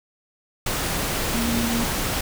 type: tone in noise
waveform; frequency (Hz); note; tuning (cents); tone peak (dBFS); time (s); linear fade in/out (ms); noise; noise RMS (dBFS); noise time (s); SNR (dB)
sine; 233.1; A#3; 0; -23; 1.34-1.84; 5; pink; -25; 0.66-2.21; -1
effects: none